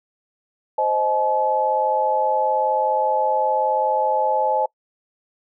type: chord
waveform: sine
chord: A diminished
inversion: first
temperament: equal with one note detuned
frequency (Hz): 523.3 / 622.3 / 857.4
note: C5 / Eb5 / A5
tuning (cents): 0 / 0 / -45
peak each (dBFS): -23 / -24 / -19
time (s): 0.78-4.66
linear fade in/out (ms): 5
effects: noise-tail reverb RT60 0.1 s tail -25 dB re dry